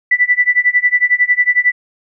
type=tone with tremolo; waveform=sine; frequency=1975.5 Hz; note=B6; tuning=in tune; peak=-6 dBFS; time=0.11-1.72 s; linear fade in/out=5 ms; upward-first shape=sine; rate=11 Hz; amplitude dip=95%; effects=none